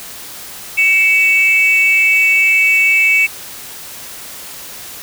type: tone pair together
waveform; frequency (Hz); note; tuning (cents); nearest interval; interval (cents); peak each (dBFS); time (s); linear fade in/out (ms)
sine; 2249 / 2637; C#7 / E7; +24 / 0; minor third; 276; -10; 0.77-3.27; 20
effects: tanh soft clip ceiling -3 dBFS + white hiss -31 dBFS RMS until 5.02 s